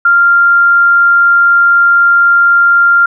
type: tone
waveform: sine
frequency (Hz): 1392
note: F6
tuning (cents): -6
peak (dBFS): -4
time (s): 0.05-3.06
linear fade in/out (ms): 5
effects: none